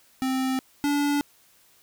square tone pair in turn, 261.6 / 288.2 Hz, C4 / D4, 0 / -33 cents, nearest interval major second, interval 167 cents, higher second, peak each -24 / -22 dBFS, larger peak second, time 0.22-0.59 / 0.84-1.21 s, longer neither, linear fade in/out 0 ms, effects white hiss -59 dBFS RMS until 1.82 s

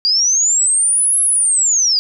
sine linear two-way sweep, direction up then down, 4720 to 11000 to 4720 Hz, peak -11 dBFS, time 0.05-1.99 s, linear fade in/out 0 ms, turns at 1.21 s, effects none

